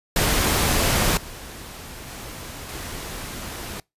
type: noise with level steps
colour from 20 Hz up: pink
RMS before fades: -20 / -38 / -36 / -33 dBFS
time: 0.16-3.8 s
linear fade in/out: 2 ms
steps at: 1.17 / 2.08 / 2.69 s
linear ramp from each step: 2 ms
effects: noise-tail reverb RT60 0.2 s tail -25 dB re dry + resampled to 32000 Hz